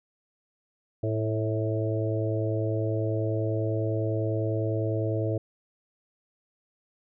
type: harmonic tone with a mistuned harmonic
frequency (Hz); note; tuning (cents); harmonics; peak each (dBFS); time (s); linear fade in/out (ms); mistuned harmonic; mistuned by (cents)
110; A2; 0; 1 / 3 / 4 / 5 / 6; -27 / -32 / -33 / -34 / -35; 1.03-5.38; 5; 6; -27
effects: none